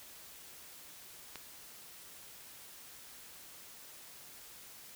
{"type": "click", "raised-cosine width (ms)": 0.2, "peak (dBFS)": -26, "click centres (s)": 1.357, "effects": ["white hiss -53 dBFS RMS until 4.95 s"]}